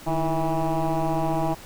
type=tone with frequency modulation; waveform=sine; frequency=329.6 Hz; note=E4; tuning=in tune; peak=-19 dBFS; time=0.06-1.55 s; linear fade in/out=20 ms; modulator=161 Hz; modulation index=3.8; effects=tanh soft clip ceiling -19 dBFS + pink hiss -44 dBFS RMS until 1.65 s